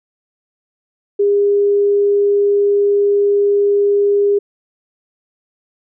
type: tone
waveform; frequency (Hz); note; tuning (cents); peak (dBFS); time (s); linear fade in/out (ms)
sine; 405.5; G#4; -41; -10; 1.19-4.39; 10
effects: none